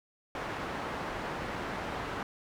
white low-pass noise, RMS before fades -37 dBFS, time 0.35-2.23 s, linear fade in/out 2 ms, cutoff 1300 Hz, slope 12 dB/octave, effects none

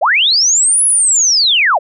sine linear two-way sweep, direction up then down, 493.9 to 10548 to 493.9 Hz, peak -8 dBFS, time 0.01-1.79 s, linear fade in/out 20 ms, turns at 0.85 s, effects none

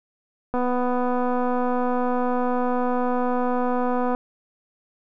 click train, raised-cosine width 1 ms, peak -12 dBFS, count 896, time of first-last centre 0.54-4.149 s, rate 248 Hz, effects none

